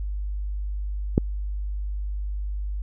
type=click; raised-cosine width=3 ms; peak=-4 dBFS; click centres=1.179 s; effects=added 50 Hz sine -26 dBFS peak until 2.82 s